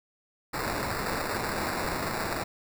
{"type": "noise with sample-and-hold", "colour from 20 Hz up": "blue", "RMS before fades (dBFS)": -31, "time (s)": [0.53, 2.44], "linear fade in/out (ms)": 10, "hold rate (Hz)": 3150, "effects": []}